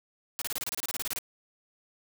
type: noise bursts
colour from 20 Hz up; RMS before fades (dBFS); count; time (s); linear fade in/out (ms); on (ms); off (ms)
white; -33; 15; 0.39-1.187; 0; 27; 28
effects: none